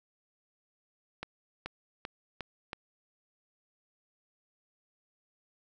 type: accelerating click train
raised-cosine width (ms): 0.3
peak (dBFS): -21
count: 5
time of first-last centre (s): 1.23-2.731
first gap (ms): 430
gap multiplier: 0.91
effects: none